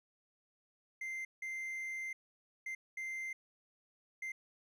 triangle tone bursts at uneven times, 2086 Hz, C7, 6 cents flat, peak -37 dBFS, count 5, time 1.01-1.25 / 1.42-2.13 / 2.66-2.75 / 2.97-3.33 / 4.22-4.32 s, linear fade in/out 5 ms, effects none

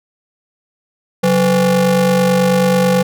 square ring-modulated tone, 160.2 Hz, E3, 49 cents flat, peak -8 dBFS, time 1.23-3.03 s, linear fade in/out 10 ms, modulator 345 Hz, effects none

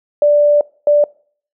sine tone bursts at uneven times, 587.3 Hz, D5, in tune, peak -7 dBFS, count 2, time 0.22-0.61 / 0.87-1.04 s, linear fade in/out 2 ms, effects noise-tail reverb RT60 0.5 s tail -24 dB re dry

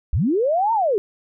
sine linear two-way sweep, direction up then down, 46.53 to 935 to 374.1 Hz, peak -16 dBFS, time 0.13-0.98 s, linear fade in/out 0 ms, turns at 0.73 s, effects none

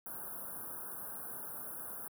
white band-stop noise, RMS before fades -44 dBFS, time 0.06-2.08 s, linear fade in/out 2 ms, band 1600 to 9700 Hz, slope 96 dB/octave, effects high-pass 100 Hz 12 dB/octave

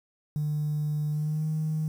triangle tone with pitch glide, 150 to 156.01 Hz, D3 to D#3, +37 to +5 cents, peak -22 dBFS, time 0.36-1.88 s, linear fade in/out 0 ms, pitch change +68 cents, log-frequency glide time 1.12-1.47 s, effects tanh soft clip ceiling -23 dBFS + 9-bit

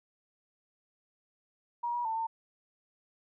sine tone with pitch steps, 952 / 962 / 892 / 902 Hz, A#5 / B5 / A5 / A5, +36 / -46 / +23 / +43 cents, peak -30 dBFS, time 1.83-2.27 s, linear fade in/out 10 ms, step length 110 ms, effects none

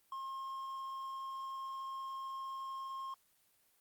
triangle tone, 1070 Hz, C6, 38 cents sharp, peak -38 dBFS, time 0.12-3.14 s, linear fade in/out 2 ms, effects white hiss -72 dBFS RMS until 3.8 s + Opus 24 kbps

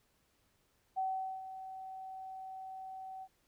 sine tone with ADSR envelope, 760 Hz, F#5, 46 cents sharp, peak -31 dBFS, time 0.96-3.28 s, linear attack 24 ms, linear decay 430 ms, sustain -12 dB, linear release 54 ms, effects pink hiss -74 dBFS RMS until 3.47 s

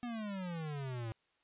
square exponential sweep, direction down, 246.9 to 110 Hz, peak -39 dBFS, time 0.03-1.12 s, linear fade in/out 0 ms, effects white hiss -75 dBFS RMS until 1.43 s + resampled to 8000 Hz

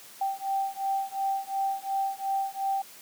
sine beating tone pair, 780 / 782.8 Hz, G5 / G5, -9 / -3 cents, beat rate 2.8 Hz, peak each -30 dBFS, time 0.21-2.82 s, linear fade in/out 5 ms, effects white hiss -49 dBFS RMS until 3.01 s + high-pass 150 Hz 12 dB/octave

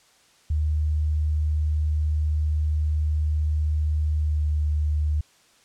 sine tone with pitch glide, 76.3 to 75.34 Hz, D#2 to D2, -33 to +45 cents, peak -20 dBFS, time 0.5-5.21 s, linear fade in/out 5 ms, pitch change -22 cents, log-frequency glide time 4.21-4.43 s, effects white hiss -58 dBFS RMS until 5.64 s + low-pass 8000 Hz 12 dB/octave

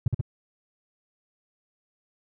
triangle tone with echo, 119.7 Hz, A#2, 46 cents sharp, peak -13 dBFS, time 0.06-0.08 s, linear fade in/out 5 ms, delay 66 ms, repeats 2, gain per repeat -3 dB, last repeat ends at 0.212 s, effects tanh soft clip ceiling -15 dBFS

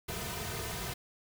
pink noise with comb filter, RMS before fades -38 dBFS, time 0.08-0.94 s, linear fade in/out 10 ms, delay 3.6 ms, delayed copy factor -0.8, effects none

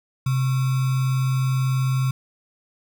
sine tone with sample-and-hold, 130.81 Hz, C3, in tune, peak -18 dBFS, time 0.26-2.11 s, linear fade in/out 5 ms, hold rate 1225 Hz, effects none

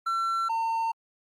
triangle tone pair in turn, 1350 / 907.3 Hz, E6 / A#5, +41 / -47 cents, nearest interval perfect fifth, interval 688 cents, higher first, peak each -23 / -23 dBFS, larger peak neither, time 0.06-0.49 / 0.49-0.92 s, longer neither, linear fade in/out 10 ms, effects Opus 48 kbps

